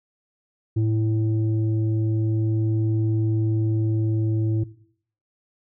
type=tone pair together; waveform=sine; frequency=110 / 329.6 Hz; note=A2 / E4; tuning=0 / 0 cents; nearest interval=octave + perfect fifth; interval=1900 cents; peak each=-18 / -26 dBFS; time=0.76-4.64 s; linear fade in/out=10 ms; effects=noise-tail reverb RT60 0.6 s tail -18 dB re dry + tanh soft clip ceiling -14 dBFS